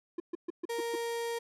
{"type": "tone bursts", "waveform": "triangle", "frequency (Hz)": 345.6, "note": "F4", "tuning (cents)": -18, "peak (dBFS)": -30, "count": 6, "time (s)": [0.18, 0.956], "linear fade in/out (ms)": 5, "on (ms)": 21, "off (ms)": 130}
{"type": "tone", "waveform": "35% pulse", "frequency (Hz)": 466.3, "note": "A#4", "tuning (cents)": 1, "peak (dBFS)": -31, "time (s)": [0.69, 1.39], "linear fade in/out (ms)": 10}
{"effects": ["resampled to 32000 Hz"]}